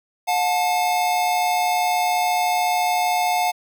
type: tone pair together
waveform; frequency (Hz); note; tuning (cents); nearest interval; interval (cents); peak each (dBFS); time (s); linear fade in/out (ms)
square; 719 / 872.7; F#5 / A5; -50 / -14; minor third; 336; -20 / -24; 0.27-3.52; 20
effects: none